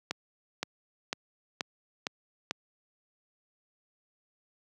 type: accelerating click train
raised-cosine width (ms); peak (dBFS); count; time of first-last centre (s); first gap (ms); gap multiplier
0.2; -13; 6; 0.11-2.51; 520; 0.96
effects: high-pass 150 Hz 12 dB/octave